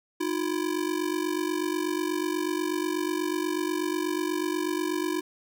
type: ring-modulated tone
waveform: square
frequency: 334.3 Hz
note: E4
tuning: 24 cents sharp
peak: -24 dBFS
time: 0.2-5.21 s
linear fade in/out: 10 ms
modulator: 24.1 Hz
effects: none